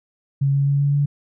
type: tone with pitch steps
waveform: sine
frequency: 138.59 / 139.8 / 141.01 / 142.24 / 143.48 Hz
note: C#3 / C#3 / C#3 / C#3 / D3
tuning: 0 / +15 / +30 / +45 / -40 cents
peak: -15 dBFS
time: 0.41-1.06 s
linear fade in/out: 10 ms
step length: 130 ms
effects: none